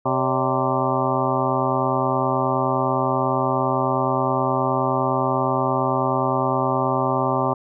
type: harmonic tone with a mistuned harmonic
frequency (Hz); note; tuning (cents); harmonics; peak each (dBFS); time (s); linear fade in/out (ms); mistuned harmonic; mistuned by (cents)
129.8; C3; -13; 1 / 2 / 3 / 4 / 5 / 6 / 7 / 8 / 9; -27 / -27 / -27 / -27 / -27 / -27 / -27 / -27 / -27; 0.05-7.54; 10; 4; +130
effects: none